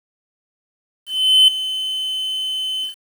triangle tone with ADSR envelope, 3051 Hz, G7, 48 cents flat, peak -5 dBFS, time 1.06-2.95 s, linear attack 420 ms, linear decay 5 ms, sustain -14 dB, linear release 120 ms, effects 7-bit

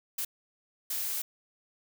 blue noise bursts at uneven times, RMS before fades -33 dBFS, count 2, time 0.18-0.25 / 0.9-1.22 s, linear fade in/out 5 ms, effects none

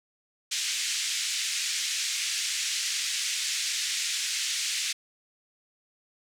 white band-pass noise, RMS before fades -30 dBFS, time 0.51-4.93 s, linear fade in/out 10 ms, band 2000 to 7500 Hz, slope 24 dB/octave, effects none

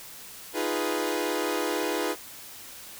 sawtooth chord, F half-diminished seventh, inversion third, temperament equal, 311.1 / 349.2 / 415.3 / 493.9 Hz, Eb4 / F4 / Ab4 / Cb5, 0 / 0 / 0 / 0 cents, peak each -28 dBFS, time 0.53-2.16 s, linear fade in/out 50 ms, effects white hiss -44 dBFS RMS until 2.99 s

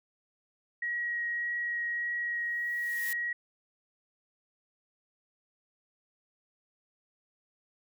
sine tone with vibrato, 1900 Hz, A#6, 33 cents sharp, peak -30 dBFS, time 0.82-3.33 s, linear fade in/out 5 ms, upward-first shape triangle, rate 1.7 Hz, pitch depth 9 cents each way
blue noise with exponential growth, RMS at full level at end -37 dBFS, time 2.34-3.13 s, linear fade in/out 2 ms, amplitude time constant 170 ms
effects none

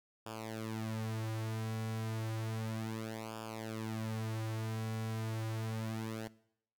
sawtooth tone with flanger, 110.9 Hz, A2, 14 cents sharp, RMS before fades -39 dBFS, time 0.26-6.28 s, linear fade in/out 5 ms, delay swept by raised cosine 0.49 to 5.79 ms, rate 0.32 Hz, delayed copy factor -0.9, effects noise-tail reverb RT60 0.7 s tail -20 dB re dry

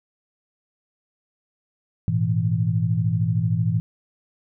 sine tone cluster, 105.6 / 118.7 / 164.3 Hz, G#2 / A#2 / E3, +29 / +32 / -5 cents, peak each -23 dBFS, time 2.08-3.8 s, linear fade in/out 0 ms, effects none

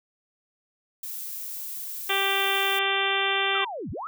violet noise, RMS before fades -35 dBFS, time 1.03-2.79 s, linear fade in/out 2 ms
harmonic tone, 392 Hz, G4, in tune, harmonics 1 / 2 / 3 / 4 / 5 / 6 / 7 / 8 / 9, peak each -31 / -31 / -31 / -31 / -31 / -31 / -31 / -31 / -31 dBFS, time 2.09-3.65 s, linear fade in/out 10 ms
sine linear two-way sweep, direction down then up, 1363 to 61.74 to 1363 Hz, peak -31 dBFS, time 3.55-4.07 s, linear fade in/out 0 ms, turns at 3.91 s
effects none

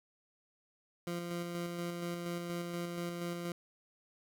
20% pulse tone with tremolo, 172.9 Hz, F3, 17 cents flat, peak -31 dBFS, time 1.07-3.52 s, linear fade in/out 2 ms, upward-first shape square, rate 4.2 Hz, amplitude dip 30%, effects none

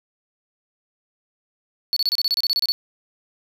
triangle tone bursts, 4435 Hz, C#8, in tune, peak -16 dBFS, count 13, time 1.93-2.72 s, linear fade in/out 0 ms, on 34 ms, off 29 ms, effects none

